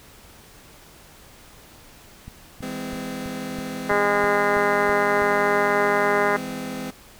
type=click train; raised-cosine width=5 ms; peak=-25 dBFS; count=10; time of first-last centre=2.28-5.221 s; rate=3.06 Hz
type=chord; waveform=sawtooth; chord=E augmented; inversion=none; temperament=just; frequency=164.81 / 206 / 257.5 Hz; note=E3 / G#3 / B#3; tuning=0 / -14 / -28 cents; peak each=-33 / -30 / -27 dBFS; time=2.62-6.91 s; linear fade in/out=10 ms
type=harmonic tone; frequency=204.4 Hz; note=G#3; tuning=27 cents flat; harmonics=2 / 3 / 4 / 5 / 6 / 7 / 8 / 9 / 10; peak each=-23 / -25 / -26 / -27 / -28 / -28 / -29 / -30 / -30 dBFS; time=3.89-6.37 s; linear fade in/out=10 ms
effects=pink hiss -48 dBFS RMS until 7.19 s